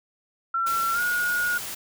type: tone with pitch glide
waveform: sine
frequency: 1354 to 1442.8 Hz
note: E6 to F#6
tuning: +46 to -44 cents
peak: -22 dBFS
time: 0.54-1.58 s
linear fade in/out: 5 ms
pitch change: +110 cents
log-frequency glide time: 0.93-1 s
type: noise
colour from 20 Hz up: white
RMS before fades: -34 dBFS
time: 0.66-1.75 s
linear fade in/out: 10 ms
effects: none